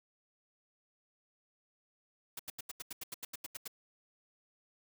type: noise bursts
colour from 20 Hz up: white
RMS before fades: -42 dBFS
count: 13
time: 2.37-3.678 s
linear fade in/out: 5 ms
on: 24 ms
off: 83 ms
effects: none